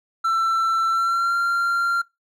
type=tone with pitch glide; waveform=triangle; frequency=1339 to 1383 Hz; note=E6 to F6; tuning=+27 to -17 cents; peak=-16 dBFS; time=0.24-2.02 s; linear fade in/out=10 ms; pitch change=+56 cents; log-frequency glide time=0.89-1.36 s; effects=noise-tail reverb RT60 0.2 s tail -22 dB re dry